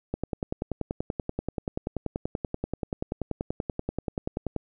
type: click train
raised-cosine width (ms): 2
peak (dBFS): -15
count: 47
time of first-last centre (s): 0.14-4.563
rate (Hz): 10.4
effects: none